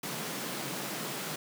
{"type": "high-pass noise", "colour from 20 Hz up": "pink", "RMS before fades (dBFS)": -37, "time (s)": [0.03, 1.36], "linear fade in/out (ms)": 5, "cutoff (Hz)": 130, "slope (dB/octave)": 96, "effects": []}